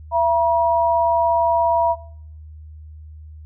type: tone pair together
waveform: sine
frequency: 674 / 957 Hz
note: E5 / A#5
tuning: +38 / +45 cents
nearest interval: tritone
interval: 607 cents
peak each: -18 / -16 dBFS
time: 0.11-1.96 s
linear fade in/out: 50 ms
effects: noise-tail reverb RT60 0.6 s tail -18 dB re dry + added 77 Hz sine -36 dBFS peak until 3.45 s